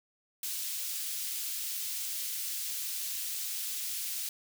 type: high-pass noise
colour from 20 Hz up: white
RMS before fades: -36 dBFS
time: 0.43-4.29 s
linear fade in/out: 2 ms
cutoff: 3100 Hz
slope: 12 dB/octave
effects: none